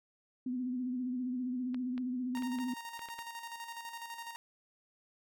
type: tone with vibrato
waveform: sine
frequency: 251.3 Hz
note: B3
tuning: 30 cents sharp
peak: -33 dBFS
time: 0.46-2.74 s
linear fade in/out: 5 ms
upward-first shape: sine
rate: 15 Hz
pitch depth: 48 cents each way
type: clicks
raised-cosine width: 0.3 ms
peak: -31 dBFS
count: 8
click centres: 1.745 / 1.979 / 2.373 / 2.423 / 2.587 / 2.993 / 3.087 / 3.19 s
type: tone with tremolo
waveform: sawtooth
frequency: 929 Hz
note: A#5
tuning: 6 cents flat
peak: -37 dBFS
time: 2.35-4.36 s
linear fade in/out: 0 ms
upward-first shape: square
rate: 12 Hz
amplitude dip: 50%
effects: none